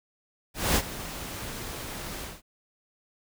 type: noise with ADSR envelope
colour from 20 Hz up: pink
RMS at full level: -22 dBFS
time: 0.54-2.42 s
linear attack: 220 ms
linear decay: 58 ms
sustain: -15 dB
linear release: 190 ms
effects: none